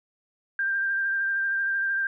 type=tone with vibrato; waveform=sine; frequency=1585 Hz; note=G6; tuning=19 cents sharp; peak=-23 dBFS; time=0.59-2.07 s; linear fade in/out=2 ms; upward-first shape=triangle; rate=13 Hz; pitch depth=24 cents each way; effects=none